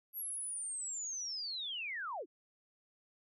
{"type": "linear sweep", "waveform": "sine", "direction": "down", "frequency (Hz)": [11720, 268.5], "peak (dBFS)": -38, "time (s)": [0.13, 2.26], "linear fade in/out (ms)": 50, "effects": []}